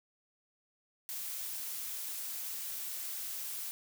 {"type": "noise", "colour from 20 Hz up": "blue", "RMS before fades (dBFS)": -40, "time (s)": [1.09, 3.71], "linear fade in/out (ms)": 0, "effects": []}